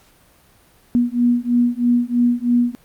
sine beating tone pair, 240 / 243.1 Hz, B3 / B3, -49 / -27 cents, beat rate 3.1 Hz, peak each -17 dBFS, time 0.95-2.75 s, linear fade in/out 0 ms, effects pink hiss -53 dBFS RMS until 2.84 s + Opus 48 kbps

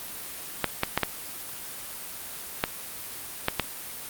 clicks, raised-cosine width 0.3 ms, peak -5 dBFS, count 7, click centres 0.643 / 0.834 / 0.976 / 1.033 / 2.639 / 3.484 / 3.597 s, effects white hiss -38 dBFS RMS until 4.09 s + Opus 32 kbps

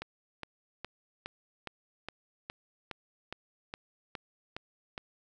click train, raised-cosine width 0.3 ms, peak -22 dBFS, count 13, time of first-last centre 0.02-4.979 s, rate 2.42 Hz, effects none

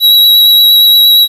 square tone with vibrato, 3882 Hz, B7, 31 cents flat, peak -3 dBFS, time 0-1.28 s, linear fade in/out 50 ms, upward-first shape triangle, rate 8.6 Hz, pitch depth 20 cents each way, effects 7-bit

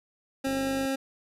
25% pulse tone, 268.9 Hz, C4, 47 cents sharp, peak -23 dBFS, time 0.44-0.96 s, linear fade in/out 10 ms
click train, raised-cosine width 2 ms, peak -28 dBFS, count 20, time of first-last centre 0.47-0.852 s, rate 49.7 Hz
effects resampled to 32000 Hz

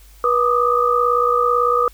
sine tone cluster, 485.5 / 1191 / 1249 Hz, B4 / D6 / D#6, -30 / +24 / +6 cents, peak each -18 dBFS, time 0.24-1.88 s, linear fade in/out 2 ms, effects added 50 Hz sine -43 dBFS peak until 1.93 s + white hiss -51 dBFS RMS until 1.93 s

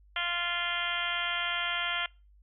harmonic tone with a mistuned harmonic, 347.6 Hz, F4, 8 cents flat, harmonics 2 / 3 / 4 / 5 / 6 / 7 / 8 / 9 / 10, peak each -40 / -41 / -35 / -38 / -36 / -40 / -38 / -35 / -41 dBFS, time 0.16-2.06 s, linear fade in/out 2 ms, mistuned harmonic 10, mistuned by -65 cents, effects noise-tail reverb RT60 0.3 s tail -25 dB re dry + added 50 Hz sine -56 dBFS peak until 2.42 s

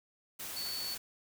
sine tone in noise, 4458 Hz, C#8, 9 cents sharp, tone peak -37 dBFS, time 0.56-0.95 s, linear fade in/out 10 ms, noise white, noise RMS -42 dBFS, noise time 0.39-0.98 s, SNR +2 dB, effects none

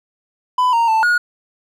triangle tone with pitch steps, 1001 / 927 / 885 / 1444 Hz, B5 / A#5 / A5 / F#6, +23 / -10 / +10 / -43 cents, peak -10 dBFS, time 0.58-1.18 s, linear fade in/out 5 ms, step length 150 ms, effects none

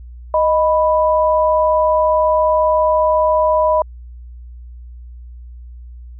sine tone pair together, 622.3 / 987.8 Hz, D#5 / B5, 0 / 0 cents, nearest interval minor sixth, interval 800 cents, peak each -13 / -15 dBFS, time 0.34-3.82 s, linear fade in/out 2 ms, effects added 60 Hz sine -32 dBFS peak until 6.19 s

